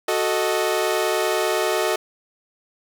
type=chord; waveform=sawtooth; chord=D# diminished; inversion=first; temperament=equal; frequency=370 / 440 / 622.3 Hz; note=F#4 / A4 / D#5; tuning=0 / 0 / 0 cents; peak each=-20 dBFS; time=0.08-1.96 s; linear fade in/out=5 ms; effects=none